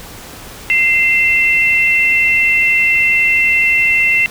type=tone pair together; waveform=sine; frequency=2085 / 2694 Hz; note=C7 / E7; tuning=-7 / +37 cents; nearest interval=major third; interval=444 cents; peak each=-12 dBFS; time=0.7-4.26 s; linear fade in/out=0 ms; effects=pink hiss -33 dBFS RMS until 4.3 s